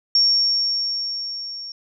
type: tone with level ramp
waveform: sine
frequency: 5510 Hz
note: F8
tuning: 24 cents flat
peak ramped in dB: -12 to -31 dBFS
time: 0.15-1.72 s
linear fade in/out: 2 ms
effects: none